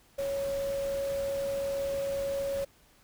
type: tone in noise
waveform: sine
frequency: 554 Hz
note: C#5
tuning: 1 cent flat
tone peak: -29 dBFS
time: 0.18-2.65 s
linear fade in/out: 10 ms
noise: pink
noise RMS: -44 dBFS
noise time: 0.18-2.65 s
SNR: +12 dB
effects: pink hiss -62 dBFS RMS until 3.03 s